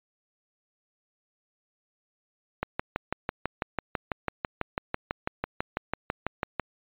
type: click train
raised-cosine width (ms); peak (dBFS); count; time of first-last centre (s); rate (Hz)
0.5; -12; 25; 2.63-6.597; 6.05
effects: resampled to 8000 Hz